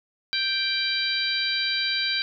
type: harmonic tone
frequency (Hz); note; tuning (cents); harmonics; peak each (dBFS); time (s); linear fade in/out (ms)
784; G5; 0; 2 / 3 / 4 / 5 / 6; -30 / -30 / -32 / -27 / -29; 0.33-2.22; 0
effects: none